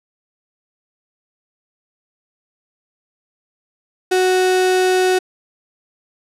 35% pulse tone, 370 Hz, F#4, in tune, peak -11 dBFS, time 4.11-5.19 s, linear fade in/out 10 ms, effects low-pass 11000 Hz 12 dB/octave

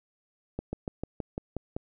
slowing click train, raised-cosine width 2 ms, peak -19 dBFS, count 8, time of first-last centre 0.59-1.765 s, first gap 140 ms, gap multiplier 1.06, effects none

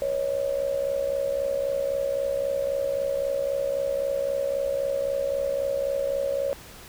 sine tone with amplitude modulation, 554.4 Hz, C#5, in tune, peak -20 dBFS, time 0.02-6.53 s, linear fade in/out 0 ms, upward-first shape sine, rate 63.8 Hz, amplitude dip 75%, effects added 60 Hz sine -55 dBFS peak until 6.88 s + pink hiss -45 dBFS RMS until 6.88 s

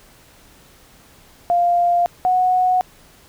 sine tone pair in turn, 698.5 / 735.1 Hz, F5 / F#5, 0 / -11 cents, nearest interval minor second, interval 89 cents, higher second, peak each -13 dBFS, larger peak neither, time 1.5-2.06 / 2.25-2.81 s, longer neither, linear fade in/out 0 ms, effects pink hiss -49 dBFS RMS until 3.28 s

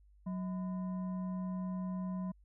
sine tone with frequency modulation, 185 Hz, F#3, in tune, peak -35 dBFS, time 0.26-2.32 s, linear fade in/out 10 ms, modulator 823 Hz, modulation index 0.33, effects added 50 Hz sine -60 dBFS peak until 2.44 s

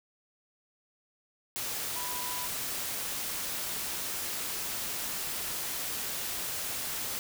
sine tone in noise, 987.8 Hz, B5, in tune, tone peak -40 dBFS, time 1.96-2.47 s, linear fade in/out 0 ms, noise white, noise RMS -35 dBFS, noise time 1.56-7.19 s, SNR -8 dB, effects none

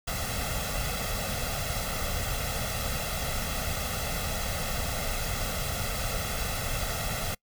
pink noise with comb filter, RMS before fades -31 dBFS, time 0.07-7.35 s, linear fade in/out 10 ms, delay 1.5 ms, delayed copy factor +0.75, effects noise-tail reverb RT60 0.1 s tail -26 dB re dry

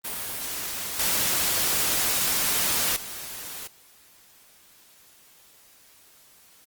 white noise with level steps, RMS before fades -32 / -24 / -37 / -55 dBFS, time 0.04-6.65 s, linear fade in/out 10 ms, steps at 0.99 / 2.96 / 3.67 s, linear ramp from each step 5 ms, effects Opus 32 kbps

